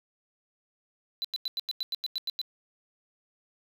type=tone bursts; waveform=triangle; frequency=4000 Hz; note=B7; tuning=21 cents sharp; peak=-27 dBFS; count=11; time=1.22-2.415 s; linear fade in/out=0 ms; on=25 ms; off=92 ms; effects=none